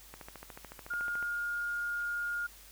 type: click train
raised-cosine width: 0.5 ms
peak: -30 dBFS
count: 16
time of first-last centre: 0.14-1.227 s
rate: 13.8 Hz
type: tone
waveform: sine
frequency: 1420 Hz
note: F6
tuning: 28 cents sharp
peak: -32 dBFS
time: 0.9-2.47 s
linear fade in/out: 10 ms
effects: added 50 Hz sine -58 dBFS peak until 2.71 s + white hiss -55 dBFS RMS until 2.71 s